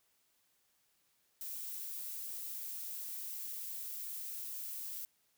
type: noise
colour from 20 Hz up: violet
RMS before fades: -43 dBFS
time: 1.41-5.05 s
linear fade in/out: 0 ms
effects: white hiss -75 dBFS RMS until 5.37 s